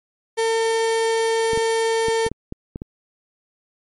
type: tone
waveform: 35% pulse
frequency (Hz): 451.9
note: A4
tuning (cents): +46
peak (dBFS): -16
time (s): 0.37-2.29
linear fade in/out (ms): 20
type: clicks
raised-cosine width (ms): 3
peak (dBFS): -16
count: 8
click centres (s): 1.533 / 1.575 / 2.084 / 2.265 / 2.316 / 2.524 / 2.759 / 2.819
effects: MP3 48 kbps